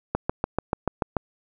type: click train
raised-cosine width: 1 ms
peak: -8 dBFS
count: 8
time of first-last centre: 0.15-1.167 s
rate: 6.88 Hz
effects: none